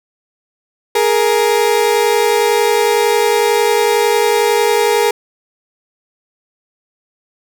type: tone pair together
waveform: 30% pulse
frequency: 416.8 / 467.8 Hz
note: G#4 / A#4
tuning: +6 / +6 cents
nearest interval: major second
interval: 200 cents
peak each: -11 dBFS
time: 0.95-5.11 s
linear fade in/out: 5 ms
effects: none